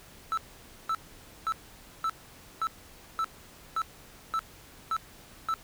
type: tone bursts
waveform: triangle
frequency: 1318.5 Hz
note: E6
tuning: in tune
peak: -24 dBFS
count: 10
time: 0.32-5.54 s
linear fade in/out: 0 ms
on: 54 ms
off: 520 ms
effects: pink hiss -52 dBFS RMS until 5.63 s